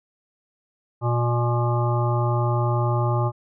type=harmonic tone with a mistuned harmonic; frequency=120 Hz; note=B2; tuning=49 cents flat; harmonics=1 / 3 / 5 / 7 / 9 / 10; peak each=-20 / -29 / -30 / -29 / -32 / -32 dBFS; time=1.01-3.32 s; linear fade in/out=50 ms; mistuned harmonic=9; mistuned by=-18 cents; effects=none